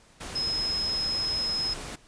sine tone in noise, 5130 Hz, E8, 48 cents flat, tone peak -26 dBFS, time 0.35-1.74 s, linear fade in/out 10 ms, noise pink, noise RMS -38 dBFS, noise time 0.2-1.96 s, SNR +9 dB, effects pink hiss -57 dBFS RMS until 2.07 s + resampled to 22050 Hz

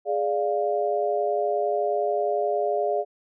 sine chord, D diminished, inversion second, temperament equal, 415.3 / 587.3 / 698.5 Hz, Ab4 / D5 / F5, 0 / 0 / 0 cents, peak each -26 dBFS, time 0.05-3.05 s, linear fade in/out 50 ms, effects none

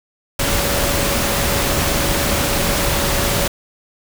sine tone in noise, 564 Hz, C#5, 30 cents sharp, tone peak -26 dBFS, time 0.39-3.48 s, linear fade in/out 5 ms, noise pink, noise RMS -18 dBFS, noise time 0.39-3.48 s, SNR -11 dB, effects none

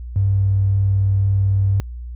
triangle tone with tanh clipping, 98 Hz, G2, in tune, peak -13 dBFS, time 0.16-1.8 s, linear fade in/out 0 ms, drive 2 dB, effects added 60 Hz sine -28 dBFS peak until 2.15 s

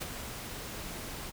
pink noise with ADSR envelope, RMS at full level -35 dBFS, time 0-1.32 s, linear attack 20 ms, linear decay 23 ms, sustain -6 dB, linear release 33 ms, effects none

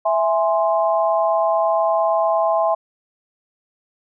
sine chord, E augmented, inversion none, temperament equal, 659.3 / 830.6 / 1046.5 Hz, E5 / G#5 / B#5, 0 / 0 / 0 cents, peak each -17 / -21 / -22 dBFS, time 0.05-2.75 s, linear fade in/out 10 ms, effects none

